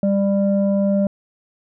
sine tone pair together, 198.7 / 594 Hz, G3 / D5, +24 / +20 cents, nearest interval octave + perfect fifth, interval 1896 cents, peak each -15 / -19 dBFS, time 0.03-1.07 s, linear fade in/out 2 ms, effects tanh soft clip ceiling -9 dBFS

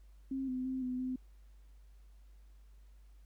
sine tone with pitch steps, 267.4 / 255.4 / 260.8 / 252.2 / 256.2 Hz, C4 / C4 / C4 / B3 / C4, +38 / -42 / -5 / +36 / -36 cents, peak -34 dBFS, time 0.31-1.16 s, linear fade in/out 5 ms, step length 170 ms, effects added 50 Hz sine -55 dBFS peak until 3.25 s + pink hiss -75 dBFS RMS until 3.25 s

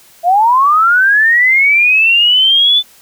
sine linear sweep, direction up, 665 to 3520 Hz, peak -6 dBFS, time 0.23-2.83 s, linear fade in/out 50 ms, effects white hiss -44 dBFS RMS until 3.01 s

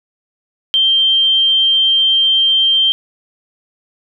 sine tone, 3152 Hz, G7, 9 cents sharp, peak -9 dBFS, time 0.74-2.92 s, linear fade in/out 0 ms, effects none

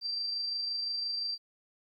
sine tone with amplitude modulation, 4699 Hz, D8, in tune, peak -30 dBFS, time 0.01-1.38 s, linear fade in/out 50 ms, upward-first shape sine, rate 25.8 Hz, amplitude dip 30%, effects 12-bit

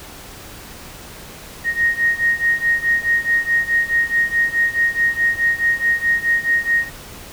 sine beating tone pair, 1864.7 / 1869.4 Hz, A#6 / A#6, 0 / +4 cents, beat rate 4.7 Hz, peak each -17 / -19 dBFS, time 1.64-6.9 s, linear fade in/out 50 ms, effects pink hiss -37 dBFS RMS until 7.32 s

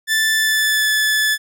sawtooth tone with pitch glide, 1760 to 1731.8 Hz, A6 to A6, 0 to -28 cents, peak -11 dBFS, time 0.07-1.38 s, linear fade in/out 50 ms, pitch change -28 cents, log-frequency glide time 0.35-0.91 s, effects none

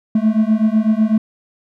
triangle beating tone pair, 214.1 / 222.1 Hz, A3 / A3, -47 / +16 cents, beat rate 8 Hz, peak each -13 dBFS, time 0.15-1.18 s, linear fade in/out 5 ms, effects none

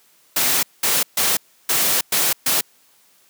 white noise bursts at uneven times, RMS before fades -18 dBFS, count 6, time 0.36-0.63 / 0.83-1.03 / 1.17-1.37 / 1.69-2.01 / 2.12-2.33 / 2.46-2.61 s, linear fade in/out 5 ms, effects white hiss -56 dBFS RMS until 3.29 s + high-pass 150 Hz 12 dB/octave

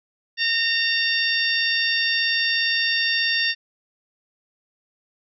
harmonic tone with a mistuned harmonic, 919 Hz, A#5, 25 cents flat, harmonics 2 / 3 / 4 / 5 / 6, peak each -23 / -25 / -26 / -27 / -28 dBFS, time 0.37-3.55 s, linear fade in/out 50 ms, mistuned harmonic 4, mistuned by -29 cents, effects none

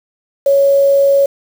sine tone with quantisation, 556 Hz, C#5, 5 cents sharp, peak -7 dBFS, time 0.46-1.26 s, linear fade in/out 5 ms, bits 5, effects none

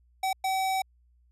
square tone bursts at uneven times, 763 Hz, G5, 47 cents flat, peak -26 dBFS, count 2, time 0.23-0.33 / 0.44-0.82 s, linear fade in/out 5 ms, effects added 60 Hz sine -60 dBFS peak until 1.31 s + resampled to 32000 Hz

